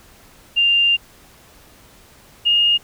sine tone pair in turn, 2794 / 2843 Hz, F7 / F7, 0 / +30 cents, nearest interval unison, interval 30 cents, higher second, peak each -12 / -12 dBFS, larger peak neither, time 0.56-0.97 / 2.45-2.78 s, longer first, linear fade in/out 20 ms, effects pink hiss -48 dBFS RMS until 2.83 s

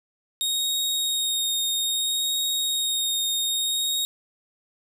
sawtooth tone with vibrato, 3729 Hz, A#7, in tune, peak -20 dBFS, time 0.41-4.05 s, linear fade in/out 0 ms, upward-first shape sine, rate 0.61 Hz, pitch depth 13 cents each way, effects none

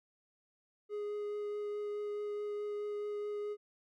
triangle tone with vibrato, 415.3 Hz, G#4, in tune, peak -34 dBFS, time 0.89-3.57 s, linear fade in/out 50 ms, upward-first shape triangle, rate 4.7 Hz, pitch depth 9 cents each way, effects none

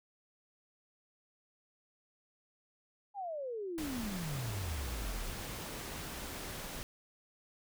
sine exponential sweep, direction down, 837 to 30.87 Hz, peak -37 dBFS, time 3.14-5.36 s, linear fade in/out 50 ms
pink noise, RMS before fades -43 dBFS, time 3.78-6.83 s, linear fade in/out 0 ms
effects none

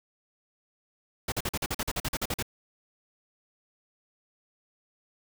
pink noise bursts, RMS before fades -30 dBFS, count 14, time 1.28-2.426 s, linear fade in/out 5 ms, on 41 ms, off 44 ms, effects none

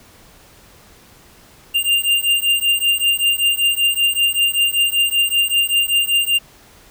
square beating tone pair, 2794 / 2799.2 Hz, F7 / F7, 0 / +3 cents, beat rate 5.2 Hz, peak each -18 dBFS, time 1.74-6.39 s, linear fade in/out 20 ms, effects pink hiss -47 dBFS RMS until 6.9 s

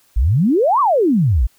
sine exponential two-way sweep, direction up then down, 48.59 to 1186 to 48.59 Hz, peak -11 dBFS, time 0.16-1.47 s, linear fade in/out 10 ms, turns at 0.8 s, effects white hiss -56 dBFS RMS until 1.58 s

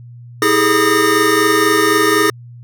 square tone cluster, 323.3 / 404.5 / 428.5 / 1231 / 1829 Hz, E4 / G#4 / A4 / D#6 / A#6, -34 / -46 / -46 / -19 / -33 cents, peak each -18 dBFS, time 0.42-2.3 s, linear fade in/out 2 ms, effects added 120 Hz sine -33 dBFS peak until 2.63 s

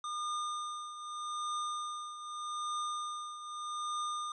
square tone with tremolo, 1213 Hz, D#6, 44 cents flat, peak -34 dBFS, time 0.04-4.32 s, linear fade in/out 2 ms, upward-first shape triangle, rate 0.82 Hz, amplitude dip 70%, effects resampled to 22050 Hz

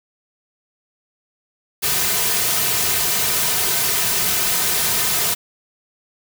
white noise with comb filter, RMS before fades -19 dBFS, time 1.82-5.35 s, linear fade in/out 20 ms, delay 3.6 ms, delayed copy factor -0.7, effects none

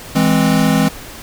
square chord, E augmented, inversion none, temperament equal, 164.81 / 207.7 / 261.6 Hz, E3 / G#3 / B#3, 0 / 0 / 0 cents, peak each -16 dBFS, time 0.15-0.89 s, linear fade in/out 10 ms, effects pink hiss -33 dBFS RMS until 1.22 s

